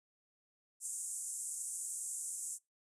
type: band-pass noise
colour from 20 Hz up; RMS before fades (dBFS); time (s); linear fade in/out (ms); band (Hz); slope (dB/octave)
white; -42; 0.8-2.59; 50; 7100 to 9600; 48
effects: noise-tail reverb RT60 0.2 s tail -24 dB re dry + resampled to 32000 Hz